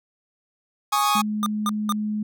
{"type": "chord", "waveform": "45% pulse", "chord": "Ab suspended fourth", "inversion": "none", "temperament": "equal", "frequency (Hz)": [830.6, 1108.7, 1244.5], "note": ["Ab5", "Db6", "Eb6"], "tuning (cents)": [0, 0, 0], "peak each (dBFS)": -23, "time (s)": [0.92, 1.22], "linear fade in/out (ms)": 10}
{"type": "tone", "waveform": "sine", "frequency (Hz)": 211.9, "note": "G#3", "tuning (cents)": 35, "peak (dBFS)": -23, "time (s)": [1.15, 2.23], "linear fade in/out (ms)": 5}
{"type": "tone bursts", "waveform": "square", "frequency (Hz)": 1212, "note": "D#6", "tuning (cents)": -46, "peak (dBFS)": -22, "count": 3, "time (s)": [1.43, 1.923], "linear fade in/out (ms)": 0, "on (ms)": 31, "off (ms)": 200}
{"effects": []}